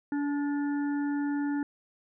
harmonic tone with a mistuned harmonic, 287.6 Hz, D4, 36 cents flat, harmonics 1 / 3 / 5 / 6, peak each -27 / -41 / -44 / -45 dBFS, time 0.12-1.63 s, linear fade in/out 2 ms, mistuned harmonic 6, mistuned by +26 cents, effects none

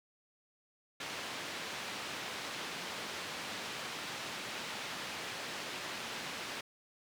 white band-pass noise, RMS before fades -42 dBFS, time 1-6.61 s, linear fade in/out 5 ms, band 130 to 3600 Hz, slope 12 dB/octave, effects none

